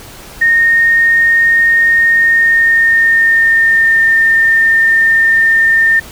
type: tone with pitch glide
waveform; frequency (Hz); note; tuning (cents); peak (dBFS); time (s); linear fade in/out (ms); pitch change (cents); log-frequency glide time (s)
sine; 1845 to 1811.2; A#6 to A6; -18 to +50; -6; 0.41-6; 10; -32; 2.06-4.04
effects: pink hiss -33 dBFS RMS until 6.11 s